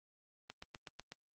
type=click train; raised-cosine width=0.2 ms; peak=-28 dBFS; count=6; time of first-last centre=0.5-1.12 s; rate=8.06 Hz; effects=high-pass 80 Hz 12 dB/octave + Opus 24 kbps